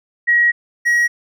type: tone pair in turn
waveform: sine / triangle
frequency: 1903 / 1903 Hz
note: A#6 / A#6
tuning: +35 / +35 cents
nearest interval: unison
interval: 0 cents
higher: neither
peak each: -10 dBFS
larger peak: neither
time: 0.27-0.52 / 0.85-1.08 s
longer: first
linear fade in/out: 20 ms
effects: none